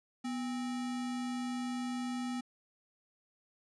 sine tone with sample-and-hold, 246.9 Hz, B3, in tune, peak -34 dBFS, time 0.24-2.41 s, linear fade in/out 10 ms, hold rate 1050 Hz, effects resampled to 22050 Hz

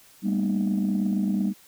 sine tone cluster, 198 / 226.5 / 244.2 / 305.7 Hz, G3 / A#3 / B3 / D#4, +18 / -50 / -19 / -30 cents, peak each -22 / -30 / -30 / -30 dBFS, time 0.22-1.54 s, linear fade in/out 50 ms, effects tanh soft clip ceiling -16 dBFS + white hiss -54 dBFS RMS until 1.67 s

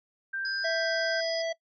sine tone with pitch glide, 1576 to 1562.4 Hz, G6 to G6, +9 to -6 cents, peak -30 dBFS, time 0.33-1.21 s, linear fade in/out 10 ms, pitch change -15 cents, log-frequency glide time 0.78-0.9 s
sine tone, 4978 Hz, D#8, in tune, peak -33 dBFS, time 0.45-1.42 s, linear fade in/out 2 ms
harmonic tone, 659.3 Hz, E5, in tune, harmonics 1 / 3 / 5 / 7 / 9, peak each -28 / -38 / -42 / -45 / -47 dBFS, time 0.64-1.53 s, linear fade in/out 10 ms
effects noise-tail reverb RT60 0.1 s tail -22 dB re dry

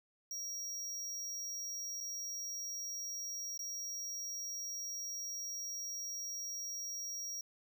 square tone with dropouts, 5660 Hz, F8, 22 cents sharp, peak -40 dBFS, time 0.31-7.41 s, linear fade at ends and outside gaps 2 ms, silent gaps 2.005-2.008 / 3.576-3.592 s, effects none

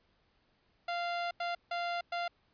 sawtooth tone bursts at uneven times, 694 Hz, F5, 11 cents flat, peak -29 dBFS, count 4, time 0.88-1.31 / 1.4-1.55 / 1.71-2.01 / 2.12-2.28 s, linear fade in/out 5 ms, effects pink hiss -72 dBFS RMS until 2.53 s + resampled to 11025 Hz

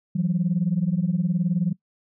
sine beating tone pair, 167.1 / 186.1 Hz, E3 / F#3, +24 / +10 cents, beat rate 19 Hz, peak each -22 dBFS, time 0.15-1.73 s, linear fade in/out 10 ms, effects noise-tail reverb RT60 0.1 s tail -21 dB re dry + tanh soft clip ceiling -13 dBFS

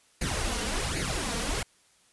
pink noise with flanger, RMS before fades -30 dBFS, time 0.21-1.63 s, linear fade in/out 5 ms, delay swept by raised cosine 0.44 to 4.34 ms, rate 1.3 Hz, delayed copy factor +0.7, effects white hiss -63 dBFS RMS until 2.12 s + resampled to 24000 Hz

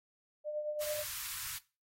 sine tone with tremolo, 601 Hz, D5, 40 cents sharp, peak -32 dBFS, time 0.44-1.04 s, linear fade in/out 50 ms, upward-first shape triangle, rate 9 Hz, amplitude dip 60%
white band-stop noise, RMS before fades -41 dBFS, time 0.8-1.59 s, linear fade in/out 20 ms, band 130 to 1000 Hz, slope 48 dB/octave
effects noise-tail reverb RT60 0.3 s tail -19 dB re dry + AAC 48 kbps

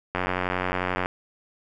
click train, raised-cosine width 0.5 ms, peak -10 dBFS, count 84, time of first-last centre 0.15-1.059 s, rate 91.3 Hz, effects none

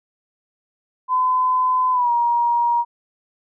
sine tone with pitch glide, 1016 to 948 Hz, B5 to A#5, +49 to +29 cents, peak -15 dBFS, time 1.08-2.85 s, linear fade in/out 50 ms, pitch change -120 cents, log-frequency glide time 1.92-2.11 s, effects none

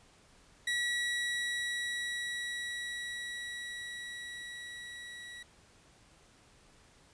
30% pulse tone with level ramp, 1931 Hz, B6, 39 cents flat, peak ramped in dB -27 to -42 dBFS, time 0.67-5.43 s, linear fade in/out 5 ms, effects pink hiss -62 dBFS RMS until 7.13 s + resampled to 22050 Hz

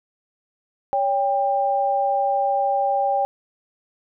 sine tone pair together, 562 / 794.8 Hz, C#5 / G5, +24 / +24 cents, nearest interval tritone, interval 600 cents, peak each -23 / -19 dBFS, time 0.93-3.25 s, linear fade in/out 0 ms, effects none

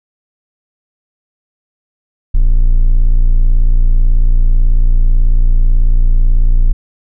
triangle tone, 29.1 Hz, A#0, 2 cents flat, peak -3 dBFS, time 2.34-6.73 s, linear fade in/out 10 ms, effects none

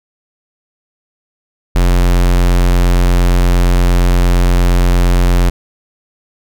square tone, 44.31 Hz, F1, 26 cents sharp, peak -8 dBFS, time 1.75-5.5 s, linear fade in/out 10 ms, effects none

